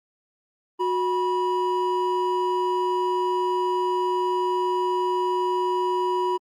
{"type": "tone pair together", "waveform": "triangle", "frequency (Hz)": [365.6, 976], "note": ["F#4", "B5"], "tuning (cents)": [-21, -21], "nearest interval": "octave + perfect fourth", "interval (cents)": 1700, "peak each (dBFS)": -22, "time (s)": [0.79, 6.38], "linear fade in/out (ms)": 20, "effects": ["Opus 32 kbps"]}